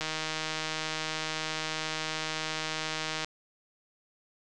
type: click train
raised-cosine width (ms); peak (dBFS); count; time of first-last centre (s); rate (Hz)
0.2; -15; 509; 0.01-3.246; 157
effects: resampled to 24000 Hz